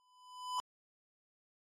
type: tone with exponential growth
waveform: square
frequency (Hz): 1001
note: B5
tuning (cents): +23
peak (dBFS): -34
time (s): 0-0.6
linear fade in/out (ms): 0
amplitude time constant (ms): 130
effects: low-pass 9000 Hz 12 dB/octave + AAC 48 kbps